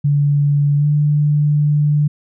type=tone with pitch glide; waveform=sine; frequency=144.2 to 148 Hz; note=D3 to D3; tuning=-31 to +14 cents; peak=-11 dBFS; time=0.04-2.08 s; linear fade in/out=10 ms; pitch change=+45 cents; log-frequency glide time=0.77-0.86 s; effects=none